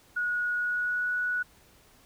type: tone with pitch glide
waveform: sine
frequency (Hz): 1454 to 1470.9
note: F#6 to F#6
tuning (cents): -31 to -11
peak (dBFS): -26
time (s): 0.16-1.43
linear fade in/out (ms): 10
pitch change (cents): +20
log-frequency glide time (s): 0.56-1.1
effects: pink hiss -59 dBFS RMS until 2.05 s

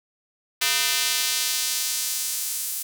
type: tone with high-pass filter sweep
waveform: square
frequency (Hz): 138.59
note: C#3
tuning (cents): 0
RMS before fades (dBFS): -25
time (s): 0.61-2.83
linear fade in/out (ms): 10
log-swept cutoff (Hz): 2500 to 9600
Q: 0.81
effects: none

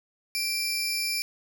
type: tone pair together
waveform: 25% pulse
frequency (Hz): 2363 / 5273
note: D7 / E8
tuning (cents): +10 / 0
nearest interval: octave + major second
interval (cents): 1390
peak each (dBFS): -25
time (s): 0.35-1.22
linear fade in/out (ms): 0
effects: none

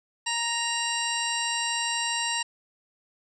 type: harmonic tone with a mistuned harmonic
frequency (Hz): 932.3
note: A#5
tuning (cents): 0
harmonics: 1 / 2 / 3 / 4 / 5 / 6 / 8 / 9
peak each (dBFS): -32 / -33 / -31 / -35 / -38 / -36 / -35 / -37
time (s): 0.26-2.43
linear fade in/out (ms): 10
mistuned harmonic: 4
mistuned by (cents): +91
effects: none

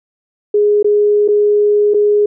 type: tone with dropouts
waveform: sine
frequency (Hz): 415.3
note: G#4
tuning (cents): 0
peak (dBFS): -8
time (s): 0.54-2.26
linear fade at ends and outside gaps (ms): 5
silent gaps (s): 0.828-0.844 / 1.279-1.285 / 1.938-1.943
effects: none

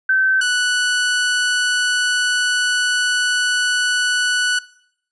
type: tone pair in turn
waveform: sine / sawtooth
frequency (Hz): 1541 / 1481.1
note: G6 / F#6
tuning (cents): -30 / +1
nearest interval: minor second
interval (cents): 69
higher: first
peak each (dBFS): -12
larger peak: neither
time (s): 0.09-0.41 / 0.41-4.59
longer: second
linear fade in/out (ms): 5
effects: noise-tail reverb RT60 0.7 s tail -21 dB re dry + resampled to 24000 Hz

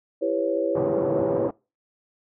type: chord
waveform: sine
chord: C# half-diminished seventh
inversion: first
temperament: just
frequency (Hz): 332.6 / 399.1 / 498.9 / 554.4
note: E4 / G4 / B4 / C#5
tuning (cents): +16 / +31 / +17 / 0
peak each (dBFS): -27 / -29 / -27 / -25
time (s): 0.21-1.49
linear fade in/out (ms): 20
type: band-pass noise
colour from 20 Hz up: pink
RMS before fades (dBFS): -30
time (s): 0.75-1.51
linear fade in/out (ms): 5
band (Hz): 120 to 960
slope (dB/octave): 24
effects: noise-tail reverb RT60 0.3 s tail -25 dB re dry

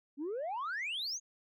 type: exponential sweep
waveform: sine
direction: up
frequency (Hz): 267.4 to 6790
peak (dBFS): -33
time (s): 0.17-1.2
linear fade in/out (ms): 50
effects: tanh soft clip ceiling -33 dBFS

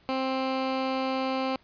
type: tone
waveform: 15% pulse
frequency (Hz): 263.2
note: C4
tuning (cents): +10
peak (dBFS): -20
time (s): 0.09-1.56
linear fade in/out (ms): 0
effects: pink hiss -61 dBFS RMS until 1.63 s + resampled to 11025 Hz

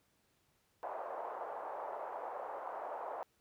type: band-pass noise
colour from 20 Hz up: white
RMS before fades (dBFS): -43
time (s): 0.83-3.23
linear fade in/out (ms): 0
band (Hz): 540 to 920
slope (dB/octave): 24
effects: pink hiss -75 dBFS RMS until 3.4 s + high-pass 60 Hz 12 dB/octave

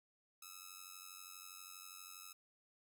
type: ring-modulated tone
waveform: 5% pulse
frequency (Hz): 1295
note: E6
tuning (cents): -31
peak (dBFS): -37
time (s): 0.42-2.33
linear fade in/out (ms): 5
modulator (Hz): 46.2
effects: none

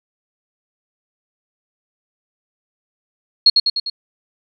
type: tone with echo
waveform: sine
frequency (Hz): 4306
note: C8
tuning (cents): +49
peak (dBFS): -5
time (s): 3.46-3.5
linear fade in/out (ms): 5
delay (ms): 100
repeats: 4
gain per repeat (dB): -4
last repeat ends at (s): 3.9
effects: none

